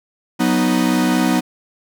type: chord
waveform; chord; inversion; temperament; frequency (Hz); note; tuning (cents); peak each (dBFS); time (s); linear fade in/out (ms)
45% pulse; B major; second; equal; 185 / 246.9 / 311.1; F#3 / B3 / D#4; 0 / 0 / 0; -20 / -17 / -19; 0.39-1.41; 20
effects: none